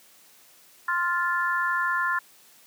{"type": "chord", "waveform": "sine", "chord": "F major", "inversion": "second", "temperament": "just", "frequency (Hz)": [1047.7, 1396.9, 1746.1], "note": ["C6", "F6", "A6"], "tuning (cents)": [2, 0, -14], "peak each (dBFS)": -27, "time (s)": [0.88, 2.19], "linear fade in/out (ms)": 5, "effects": ["white hiss -55 dBFS RMS until 2.66 s", "high-pass 150 Hz 12 dB/octave"]}